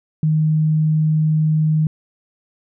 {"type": "tone", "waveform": "sine", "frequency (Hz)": 155.56, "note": "D#3", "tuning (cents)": 0, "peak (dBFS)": -13, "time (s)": [0.23, 1.87], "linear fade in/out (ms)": 2, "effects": []}